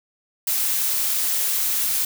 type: noise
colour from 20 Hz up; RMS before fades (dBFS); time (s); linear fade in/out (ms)
blue; -22; 0.47-2.05; 5
effects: none